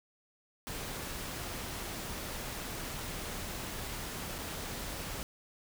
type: noise with dropouts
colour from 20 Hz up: pink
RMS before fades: -40 dBFS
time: 0.67-5.23 s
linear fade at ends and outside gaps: 0 ms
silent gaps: 4.383-4.387 s
effects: none